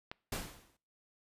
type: click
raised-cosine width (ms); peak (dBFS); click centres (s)
0.3; -25; 0.115
type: noise with exponential decay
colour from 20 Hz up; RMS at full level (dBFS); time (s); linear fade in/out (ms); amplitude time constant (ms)
pink; -35; 0.32-0.77; 5; 97
effects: noise-tail reverb RT60 0.5 s tail -24 dB re dry + resampled to 32000 Hz